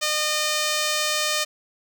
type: tone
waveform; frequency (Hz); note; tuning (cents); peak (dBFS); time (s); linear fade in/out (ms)
5% pulse; 609; D#5; -37; -10; 0.01-1.45; 20
effects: none